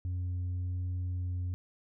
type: tone with tanh clipping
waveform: sine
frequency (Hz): 90.1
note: F#2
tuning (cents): -45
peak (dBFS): -32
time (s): 0.05-1.54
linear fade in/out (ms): 0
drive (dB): 2
effects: none